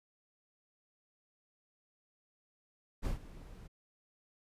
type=noise with ADSR envelope; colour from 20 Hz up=brown; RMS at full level=-33 dBFS; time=3.02-3.68 s; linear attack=39 ms; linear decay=120 ms; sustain=-17 dB; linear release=18 ms; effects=resampled to 32000 Hz